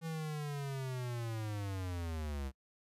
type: linear sweep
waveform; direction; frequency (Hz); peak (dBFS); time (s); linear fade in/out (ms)
square; down; 164.81 to 65.41; -38; 0.01-2.52; 50
effects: noise-tail reverb RT60 0.1 s tail -24 dB re dry + resampled to 32000 Hz